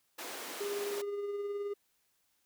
pink high-pass noise, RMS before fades -43 dBFS, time 0.18-1.02 s, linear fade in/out 10 ms, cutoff 300 Hz, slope 24 dB/octave
triangle tone with tremolo, 406.5 Hz, G#4, 37 cents flat, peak -31 dBFS, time 0.6-1.74 s, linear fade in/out 10 ms, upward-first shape sine, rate 19 Hz, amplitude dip 35%
effects white hiss -75 dBFS RMS until 2.45 s

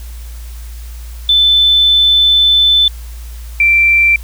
sine tone pair in turn, 3520 / 2349 Hz, A7 / D7, 0 / 0 cents, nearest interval perfect fifth, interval 700 cents, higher first, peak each -6 dBFS, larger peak neither, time 1.29-2.88 / 3.6-4.16 s, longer first, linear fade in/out 2 ms, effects added 58 Hz sine -25 dBFS peak until 4.23 s + white hiss -40 dBFS RMS until 4.23 s

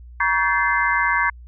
sine tone cluster, 951 / 1127 / 1553 / 1728 / 2077 Hz, A#5 / C#6 / G6 / A6 / C7, +34 / +28 / -17 / -32 / -13 cents, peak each -23 dBFS, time 0.2-1.3 s, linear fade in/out 5 ms, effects added 60 Hz sine -38 dBFS peak until 1.47 s

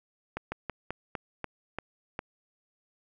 slowing click train, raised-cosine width 0.5 ms, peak -18 dBFS, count 8, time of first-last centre 0.37-2.191 s, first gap 150 ms, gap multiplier 1.18, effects none

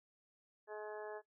harmonic tone, 212.2 Hz, G#3, 38 cents sharp, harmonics 2 / 3 / 4 / 5 / 6 / 7 / 8, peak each -46 / -50 / -52 / -57 / -62 / -62 / -53 dBFS, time 0.67-1.22 s, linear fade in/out 50 ms, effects noise-tail reverb RT60 0.1 s tail -18 dB re dry

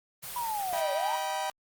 white band-stop noise, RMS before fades -39 dBFS, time 0.22-0.82 s, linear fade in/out 20 ms, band 190 to 410 Hz, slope 48 dB/octave
sine linear two-way sweep, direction down then up, 988 to 554.4 to 988 Hz, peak -30 dBFS, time 0.36-1.16 s, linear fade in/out 2 ms, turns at 0.93 s
40% pulse chord, Eb augmented, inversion none, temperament just, 622.3 / 777.8 / 972.3 Hz, Eb5 / G5 / B5, 0 / -14 / -27 cents, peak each -36 / -32 / -34 dBFS, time 0.73-1.5 s, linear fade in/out 0 ms
effects Opus 24 kbps

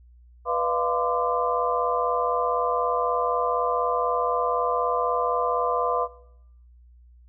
sine tone cluster, 491.6 / 607 / 691 / 1027 / 1184 Hz, B4 / D#5 / F5 / C6 / D6, -8 / -43 / -19 / -33 / +14 cents, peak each -27 / -34 / -28 / -27 / -28 dBFS, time 0.45-6.08 s, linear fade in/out 50 ms, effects noise-tail reverb RT60 0.8 s tail -20 dB re dry + added 60 Hz sine -49 dBFS peak until 7.28 s

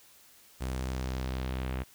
sawtooth tone with low-pass filter sweep, 64.4 Hz, C2, 27 cents flat, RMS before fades -34 dBFS, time 0.6-1.84 s, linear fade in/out 20 ms, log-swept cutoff 11000 to 2500 Hz, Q 1.3, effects white hiss -58 dBFS RMS until 1.94 s

